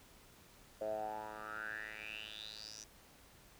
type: tone with band-pass filter sweep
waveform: 10% pulse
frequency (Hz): 107.6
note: A2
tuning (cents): -38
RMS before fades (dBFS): -45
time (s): 0.81-2.84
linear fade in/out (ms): 5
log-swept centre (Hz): 580 to 6000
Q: 8.1
effects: pink hiss -62 dBFS RMS until 3.59 s